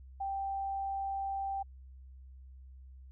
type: tone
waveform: sine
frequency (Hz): 784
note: G5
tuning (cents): 0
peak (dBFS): -33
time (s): 0.2-1.63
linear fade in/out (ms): 10
effects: added 65 Hz sine -49 dBFS peak until 3.11 s